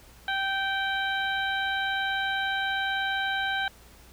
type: harmonic tone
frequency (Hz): 779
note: G5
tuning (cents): -11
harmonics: 1 / 2 / 3 / 4 / 5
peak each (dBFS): -31 / -28 / -39 / -35 / -37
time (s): 0.28-3.68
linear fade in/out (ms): 2
effects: added 60 Hz sine -54 dBFS peak until 4.12 s + pink hiss -54 dBFS RMS until 4.12 s